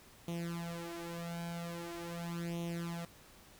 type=tone with flanger; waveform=sawtooth; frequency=170 Hz; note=F3; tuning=46 cents flat; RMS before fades=-41 dBFS; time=0.28-3.05 s; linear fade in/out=2 ms; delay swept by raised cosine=0.31 to 4.61 ms; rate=0.43 Hz; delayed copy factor=+0.9; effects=pink hiss -59 dBFS RMS until 3.59 s